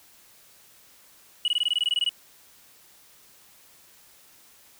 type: tone bursts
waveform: sine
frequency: 2920 Hz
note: F#7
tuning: 24 cents flat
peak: -18 dBFS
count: 13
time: 1.45-2.092 s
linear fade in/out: 2 ms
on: 30 ms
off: 21 ms
effects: tanh soft clip ceiling -19 dBFS + white hiss -55 dBFS RMS until 4.79 s